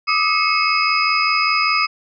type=tone cluster; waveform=sine; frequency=1187 / 1272 / 2177 / 2579 / 4989 Hz; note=D6 / D#6 / C#7 / E7 / D#8; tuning=+18 / +38 / -32 / -39 / +4 cents; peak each=-21 dBFS; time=0.07-1.87 s; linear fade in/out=20 ms; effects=none